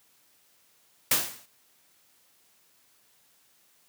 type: noise with exponential decay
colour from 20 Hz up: white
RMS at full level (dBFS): -19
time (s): 1.11-1.46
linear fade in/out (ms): 5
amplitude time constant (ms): 76
effects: white hiss -64 dBFS RMS until 3.88 s + high-pass 80 Hz 12 dB/octave